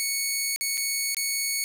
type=tone with dropouts; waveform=10% pulse; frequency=2218 Hz; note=C#7; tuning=in tune; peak=-16 dBFS; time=0-1.64 s; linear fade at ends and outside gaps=0 ms; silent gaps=0.561-0.61 / 0.772-0.777 / 1.146-1.168 s; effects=none